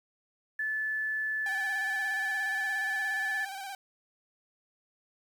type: tone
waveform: sine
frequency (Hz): 1738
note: A6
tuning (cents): -22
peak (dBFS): -29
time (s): 0.59-3.45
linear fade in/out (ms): 5
type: tone with vibrato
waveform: sawtooth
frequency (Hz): 782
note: G5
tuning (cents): -4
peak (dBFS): -34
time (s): 1.46-3.75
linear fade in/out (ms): 2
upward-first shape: square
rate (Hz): 17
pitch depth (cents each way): 38
effects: 10-bit